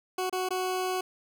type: tone with dropouts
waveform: 20% pulse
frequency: 370 Hz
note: F#4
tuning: in tune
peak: -23 dBFS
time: 0.18-1.01 s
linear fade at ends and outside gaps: 5 ms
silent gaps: 0.297-0.326 / 0.489-0.506 s
effects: none